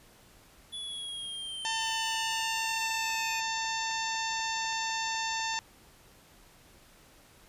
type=linear sweep; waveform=square; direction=down; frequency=3434 to 2489 Hz; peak=-37 dBFS; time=0.72-3.41 s; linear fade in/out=20 ms
type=harmonic tone; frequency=896 Hz; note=A5; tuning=31 cents sharp; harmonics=1 / 2 / 3 / 4 / 5 / 6 / 7 / 8; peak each=-34 / -37 / -39 / -40 / -41 / -42 / -42 / -43 dBFS; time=1.65-5.59 s; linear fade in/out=0 ms
type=click train; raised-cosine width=0.3 ms; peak=-33 dBFS; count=4; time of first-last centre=3.1-5.539 s; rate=1.23 Hz
effects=pink hiss -58 dBFS RMS until 7.48 s + resampled to 32000 Hz